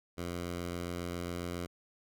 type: tone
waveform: 10% pulse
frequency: 87.31 Hz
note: F2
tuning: in tune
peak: -28 dBFS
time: 0.17-1.67 s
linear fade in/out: 20 ms
effects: none